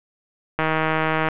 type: click train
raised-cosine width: 0.5 ms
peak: -6 dBFS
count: 111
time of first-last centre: 0.59-1.286 s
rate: 158 Hz
effects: resampled to 8000 Hz + 8-bit